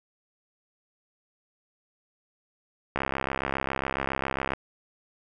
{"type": "click train", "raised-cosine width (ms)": 0.5, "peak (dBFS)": -12, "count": 107, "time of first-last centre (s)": [2.96, 4.535], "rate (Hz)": 67.3, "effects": []}